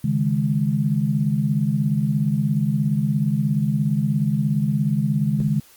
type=chord; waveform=sine; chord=C# suspended second; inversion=none; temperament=equal; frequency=138.59 / 155.56 / 207.7 Hz; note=C#3 / D#3 / G#3; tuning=0 / 0 / 0 cents; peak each=-22 dBFS; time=0.04-5.6 s; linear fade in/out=5 ms; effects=white hiss -51 dBFS RMS until 5.76 s + Opus 32 kbps